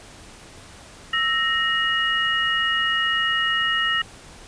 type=tone cluster; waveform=sine; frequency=1314 / 1861 / 2884 Hz; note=E6 / A#6 / F#7; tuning=-6 / -3 / -45 cents; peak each=-26 / -22 / -23 dBFS; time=1.13-4.02 s; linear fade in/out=5 ms; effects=pink hiss -44 dBFS RMS until 4.47 s + resampled to 22050 Hz